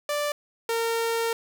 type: tone pair in turn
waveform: sawtooth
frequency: 587.3 / 459 Hz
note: D5 / A#4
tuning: 0 / -27 cents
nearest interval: major third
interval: 427 cents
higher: first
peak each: -21 / -20 dBFS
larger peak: second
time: 0.09-0.32 / 0.69-1.33 s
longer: second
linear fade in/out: 2 ms
effects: none